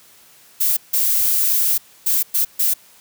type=noise bursts at uneven times; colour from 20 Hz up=violet; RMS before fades=-17 dBFS; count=5; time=0.6-0.77 / 0.93-1.78 / 2.06-2.23 / 2.34-2.45 / 2.59-2.74 s; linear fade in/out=10 ms; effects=white hiss -49 dBFS RMS until 3 s + high-pass 60 Hz 12 dB/octave